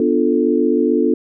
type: chord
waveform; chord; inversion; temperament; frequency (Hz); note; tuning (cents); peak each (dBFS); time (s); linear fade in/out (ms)
sine; B half-diminished seventh; none; equal; 246.9 / 293.7 / 349.2 / 440; B3 / D4 / F4 / A4; 0 / 0 / 0 / 0; -18; 0-1.14; 2
effects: none